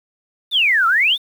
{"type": "exponential two-way sweep", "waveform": "sine", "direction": "down then up", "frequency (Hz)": [3718, 1294, 3718], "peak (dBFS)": -12, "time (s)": [0.51, 1.18], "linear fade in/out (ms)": 50, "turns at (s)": 0.87, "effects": ["7-bit"]}